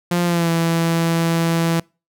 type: tone with pitch glide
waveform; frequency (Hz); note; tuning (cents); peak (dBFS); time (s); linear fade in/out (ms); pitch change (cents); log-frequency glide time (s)
sawtooth; 174.61 to 166.34; F3 to E3; 0 to +16; -12; 0.11-1.8; 5; -84; 0.24-0.5
effects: noise-tail reverb RT60 0.3 s tail -26 dB re dry